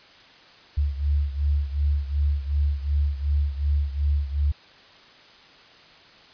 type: beating tone pair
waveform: sine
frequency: 71.4 / 74.1 Hz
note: D2 / D2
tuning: -48 / +16 cents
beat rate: 2.7 Hz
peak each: -22 / -26 dBFS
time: 0.77-4.52 s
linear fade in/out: 10 ms
effects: white hiss -50 dBFS RMS until 6.33 s + resampled to 11025 Hz